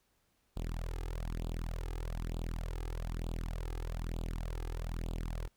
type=tone with flanger; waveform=sawtooth; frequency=41.2 Hz; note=E1; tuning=in tune; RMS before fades=-38 dBFS; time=0.56-5.48 s; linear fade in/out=10 ms; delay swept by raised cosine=0.25 to 2.45 ms; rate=1.1 Hz; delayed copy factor=+0.95; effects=pink hiss -75 dBFS RMS until 5.56 s